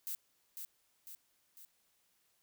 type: noise with echo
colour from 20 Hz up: violet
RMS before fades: -40 dBFS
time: 0.07-0.15 s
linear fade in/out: 0 ms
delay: 500 ms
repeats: 3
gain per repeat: -5 dB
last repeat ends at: 1.65 s
effects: white hiss -75 dBFS RMS until 2.42 s